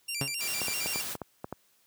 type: tone with vibrato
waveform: 15% pulse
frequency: 2557 Hz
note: D#7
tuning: 47 cents sharp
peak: -25 dBFS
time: 0.08-1.02 s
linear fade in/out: 10 ms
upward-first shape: square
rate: 7.6 Hz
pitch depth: 140 cents each way
type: tone with exponential decay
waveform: sawtooth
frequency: 138.59 Hz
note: C#3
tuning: in tune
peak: -22 dBFS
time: 0.21-0.34 s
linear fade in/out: 0 ms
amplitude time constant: 27 ms
type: noise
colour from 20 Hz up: white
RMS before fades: -36 dBFS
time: 0.38-1.17 s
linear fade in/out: 50 ms
type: clicks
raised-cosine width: 1 ms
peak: -21 dBFS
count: 8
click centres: 0.617 / 0.683 / 0.86 / 0.959 / 1.153 / 1.217 / 1.444 / 1.526 s
effects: white hiss -67 dBFS RMS until 1.86 s + high-pass 80 Hz 12 dB/octave